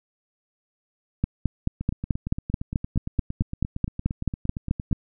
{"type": "two click trains", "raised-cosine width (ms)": 5, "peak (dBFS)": [-17, -9], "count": [28, 18], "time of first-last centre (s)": [[1.81, 4.913], [1.24, 4.928]], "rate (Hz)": [8.7, 4.61], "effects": []}